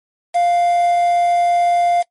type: tone with quantisation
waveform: triangle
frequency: 698.5 Hz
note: F5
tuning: in tune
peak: -10 dBFS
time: 0.34-2.03 s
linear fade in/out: 20 ms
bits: 5
effects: noise-tail reverb RT60 0.1 s tail -22 dB re dry + MP3 48 kbps